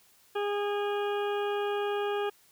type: harmonic tone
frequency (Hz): 409.4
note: G#4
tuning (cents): -25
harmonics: 1 / 2 / 3 / 4 / 6 / 7 / 8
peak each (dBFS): -29 / -35 / -39 / -41 / -45 / -46 / -47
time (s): 0.35-2.3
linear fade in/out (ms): 10
effects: white hiss -62 dBFS RMS until 2.51 s